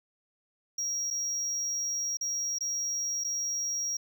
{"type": "tone with dropouts", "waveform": "triangle", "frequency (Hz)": 5650, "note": "F8", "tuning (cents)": 19, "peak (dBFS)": -28, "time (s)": [0.78, 3.97], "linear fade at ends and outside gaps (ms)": 5, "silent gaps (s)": [[1.104, 1.108], [2.171, 2.21], [2.586, 2.607], [3.239, 3.245]], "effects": []}